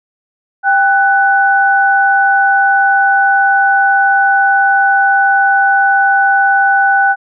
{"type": "tone pair together", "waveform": "sine", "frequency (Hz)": [789.8, 1491], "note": ["G5", "F#6"], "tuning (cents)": [13, 13], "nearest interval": "major seventh", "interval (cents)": 1100, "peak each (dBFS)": -10, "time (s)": [0.63, 7.16], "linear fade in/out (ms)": 50, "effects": []}